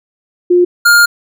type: tone pair in turn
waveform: sine / square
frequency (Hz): 355.1 / 1411.4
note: F4 / F6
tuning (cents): +29 / +18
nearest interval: 2 octaves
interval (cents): 2389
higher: second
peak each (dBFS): -5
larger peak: neither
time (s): 0.5-0.65 / 0.85-1.06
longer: second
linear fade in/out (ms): 10
effects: none

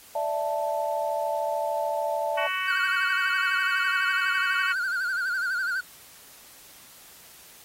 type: chord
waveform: sine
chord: D suspended second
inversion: none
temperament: just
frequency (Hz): 587.3 / 660.7 / 881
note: D5 / E5 / A5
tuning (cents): 0 / +4 / +2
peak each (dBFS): -29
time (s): 0.15-2.47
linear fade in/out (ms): 5
type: harmonic tone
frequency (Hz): 373.9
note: F#4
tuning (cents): +18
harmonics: 3 / 4 / 5 / 6 / 7 / 8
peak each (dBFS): -31 / -32 / -33 / -34 / -34 / -35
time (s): 2.37-4.73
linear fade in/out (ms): 10
type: tone with vibrato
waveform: triangle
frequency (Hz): 1480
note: F#6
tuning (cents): 0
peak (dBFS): -23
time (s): 2.67-5.81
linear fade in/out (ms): 10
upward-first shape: sine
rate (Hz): 12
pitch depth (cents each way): 100
effects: white hiss -50 dBFS RMS until 7.64 s + AAC 48 kbps

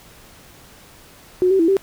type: tone with pitch steps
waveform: sine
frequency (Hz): 365.2 / 383.9 / 330.3 / 388.9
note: F#4 / G4 / E4 / G4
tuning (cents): -23 / -36 / +4 / -14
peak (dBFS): -12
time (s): 1.42-1.768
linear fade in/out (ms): 0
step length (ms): 87
effects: pink hiss -46 dBFS RMS until 1.82 s

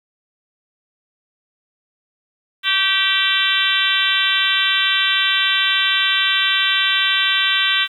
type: harmonic tone with a mistuned harmonic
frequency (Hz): 388.1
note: G4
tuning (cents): -17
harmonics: 3 / 4 / 5 / 6 / 7 / 8 / 9 / 10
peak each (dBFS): -27 / -21 / -24 / -25 / -23 / -21 / -21 / -24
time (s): 2.63-7.88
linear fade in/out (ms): 50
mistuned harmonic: 3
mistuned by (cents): -24
effects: 8-bit

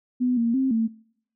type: tone with pitch steps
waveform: sine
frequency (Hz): 249.7 / 232.2 / 264.8 / 224.9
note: B3 / A#3 / C4 / A3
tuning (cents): +19 / -7 / +21 / +38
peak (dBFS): -19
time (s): 0.2-0.88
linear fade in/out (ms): 20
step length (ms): 170
effects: noise-tail reverb RT60 0.7 s tail -24 dB re dry

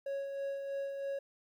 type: tone with tremolo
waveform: triangle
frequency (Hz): 553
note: C#5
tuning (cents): -4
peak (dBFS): -32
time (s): 0.06-1.19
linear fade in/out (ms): 5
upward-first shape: sine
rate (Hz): 3.1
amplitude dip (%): 40
effects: 12-bit

